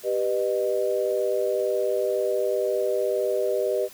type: chord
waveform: sine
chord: G augmented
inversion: none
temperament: equal with one note detuned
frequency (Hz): 392 / 493.9 / 612.3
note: G4 / B4 / D#5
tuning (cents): 0 / 0 / -28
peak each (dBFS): -26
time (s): 0.03-3.89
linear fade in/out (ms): 50
effects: white hiss -47 dBFS RMS until 3.93 s